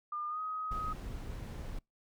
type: tone with pitch glide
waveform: sine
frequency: 1205 to 1259.8 Hz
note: D6 to D#6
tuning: +44 to +21 cents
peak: -35 dBFS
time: 0.12-0.93 s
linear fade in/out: 5 ms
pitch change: +77 cents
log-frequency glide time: 0.28-0.4 s
type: noise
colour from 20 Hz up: brown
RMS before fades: -41 dBFS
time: 0.71-1.79 s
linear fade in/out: 5 ms
effects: noise-tail reverb RT60 0.2 s tail -26 dB re dry